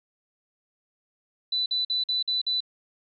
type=tone bursts; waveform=sine; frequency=3987 Hz; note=B7; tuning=16 cents sharp; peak=-23 dBFS; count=6; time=1.52-2.605 s; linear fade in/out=5 ms; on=140 ms; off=49 ms; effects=none